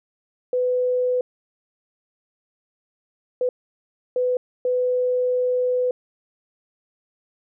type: tone bursts at uneven times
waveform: sine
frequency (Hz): 500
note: B4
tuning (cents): +21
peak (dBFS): -18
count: 4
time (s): 0.53-1.21 / 3.41-3.49 / 4.16-4.37 / 4.65-5.91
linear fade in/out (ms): 2
effects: none